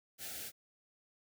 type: band-stop noise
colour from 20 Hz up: white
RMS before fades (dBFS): -44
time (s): 0.18-0.52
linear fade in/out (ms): 50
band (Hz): 840 to 1300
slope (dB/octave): 96
effects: none